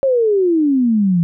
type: exponential sweep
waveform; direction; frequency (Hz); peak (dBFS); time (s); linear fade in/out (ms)
sine; down; 554.4 to 164.81; -11; 0.03-1.23; 0
effects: none